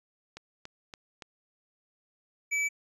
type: click train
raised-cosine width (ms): 0.2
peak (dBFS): -25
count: 4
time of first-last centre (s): 0.37-1.222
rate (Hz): 3.52
type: tone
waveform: square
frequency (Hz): 2300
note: D7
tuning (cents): -37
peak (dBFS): -27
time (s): 2.51-2.69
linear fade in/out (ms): 20
effects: resampled to 24000 Hz

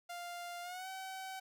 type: tone with pitch glide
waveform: sawtooth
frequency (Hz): 698.5 to 761.7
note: F5 to G5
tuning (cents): 0 to -50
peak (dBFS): -39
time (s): 0.09-1.4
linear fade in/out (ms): 10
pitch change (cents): +150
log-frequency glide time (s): 0.62-0.88
effects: none

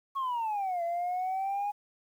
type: exponential two-way sweep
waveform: sine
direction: down then up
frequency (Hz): 1108.7 to 676 to 828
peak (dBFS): -27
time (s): 0.15-1.72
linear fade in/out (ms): 20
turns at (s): 0.83
effects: tanh soft clip ceiling -27 dBFS + 10-bit

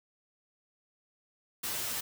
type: noise with comb filter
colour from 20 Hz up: white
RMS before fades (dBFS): -35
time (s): 1.63-2.01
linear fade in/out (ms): 10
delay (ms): 8.5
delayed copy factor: +0.9
effects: none

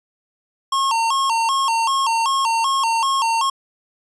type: tone with vibrato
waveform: square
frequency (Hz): 994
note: B5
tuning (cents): +11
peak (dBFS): -17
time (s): 0.72-3.5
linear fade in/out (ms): 5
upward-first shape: square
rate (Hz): 2.6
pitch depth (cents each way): 150
effects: resampled to 22050 Hz

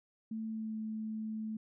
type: tone with pitch glide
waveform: sine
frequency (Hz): 221.2 to 218.2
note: A3 to A3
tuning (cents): +9 to -14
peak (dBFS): -36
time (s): 0.31-1.57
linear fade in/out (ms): 5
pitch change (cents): -23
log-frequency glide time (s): 0.48-0.77
effects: none

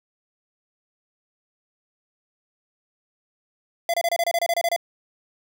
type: tone bursts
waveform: square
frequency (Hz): 680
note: F5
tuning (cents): -46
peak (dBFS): -20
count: 12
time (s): 3.89-4.763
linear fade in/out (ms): 2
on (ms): 48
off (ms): 27
effects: none

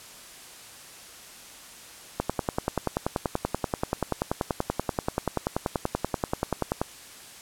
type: click train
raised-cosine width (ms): 1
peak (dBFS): -10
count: 49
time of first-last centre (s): 2.2-6.815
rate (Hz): 10.4
effects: white hiss -46 dBFS RMS until 7.41 s + low-pass 11000 Hz 12 dB/octave

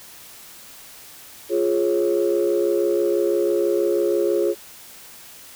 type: chord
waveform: sine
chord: Db major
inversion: first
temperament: equal with one note detuned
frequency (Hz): 349.2 / 415.3 / 545.5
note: F4 / Ab4 / Db5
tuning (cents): 0 / 0 / -28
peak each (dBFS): -20 / -20 / -23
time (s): 1.49-4.55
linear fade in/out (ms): 50
effects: tanh soft clip ceiling -10 dBFS + white hiss -43 dBFS RMS until 5.55 s

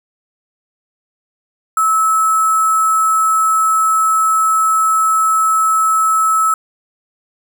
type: tone with sample-and-hold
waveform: sine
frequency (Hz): 1300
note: E6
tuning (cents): -24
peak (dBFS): -10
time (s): 1.77-6.54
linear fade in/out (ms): 2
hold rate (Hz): 8820
effects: none

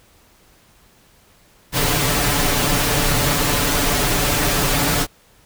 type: noise with comb filter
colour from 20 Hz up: pink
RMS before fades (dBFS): -18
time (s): 1.72-5.07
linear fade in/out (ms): 50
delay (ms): 6.9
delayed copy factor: +0.65
effects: pink hiss -53 dBFS RMS until 5.45 s

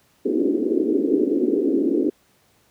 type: band-pass noise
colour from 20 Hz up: white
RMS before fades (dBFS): -20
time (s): 0.25-2.1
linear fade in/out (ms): 10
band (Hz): 250 to 410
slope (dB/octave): 48
effects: pink hiss -60 dBFS RMS until 2.7 s + high-pass 80 Hz 12 dB/octave

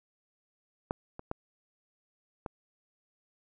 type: clicks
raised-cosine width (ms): 1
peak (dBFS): -16 / -27 / -19 / -22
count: 4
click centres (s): 0.909 / 1.194 / 1.314 / 2.462
effects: none

